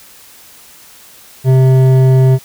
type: tone with hard clipping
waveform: sine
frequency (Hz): 130.81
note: C3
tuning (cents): 0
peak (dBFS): -7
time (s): 1.44-2.39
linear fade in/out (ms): 50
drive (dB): 10
effects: white hiss -40 dBFS RMS until 2.44 s